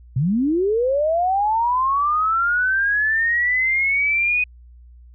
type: linear sweep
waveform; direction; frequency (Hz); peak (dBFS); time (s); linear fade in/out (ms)
sine; up; 117.5 to 2500; -16; 0.16-4.44; 5
effects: added 60 Hz sine -42 dBFS peak until 5.14 s